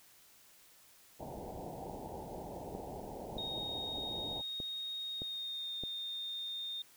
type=low-pass noise; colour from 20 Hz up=white; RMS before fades=-45 dBFS; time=1.19-4.42 s; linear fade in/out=20 ms; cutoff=900 Hz; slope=96 dB/octave
type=click train; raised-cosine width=2 ms; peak=-30 dBFS; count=6; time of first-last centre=2.75-5.836 s; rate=1.62 Hz
type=tone with pitch glide; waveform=sine; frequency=3729 to 3654 Hz; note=A#7 to A#7; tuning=0 to -35 cents; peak=-38 dBFS; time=3.38-6.82 s; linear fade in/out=2 ms; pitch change=-35 cents; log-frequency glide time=5.11-5.76 s
effects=white hiss -62 dBFS RMS until 6.96 s